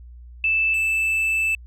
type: tone pair in turn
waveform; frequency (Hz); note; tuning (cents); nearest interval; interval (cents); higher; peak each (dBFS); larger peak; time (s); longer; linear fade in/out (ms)
sine / triangle; 2637 / 2637; E7 / E7; 0 / 0; unison; 0; neither; -17 / -17; neither; 0.44-0.74 / 0.74-1.55; second; 2
effects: added 60 Hz sine -39 dBFS peak until 1.66 s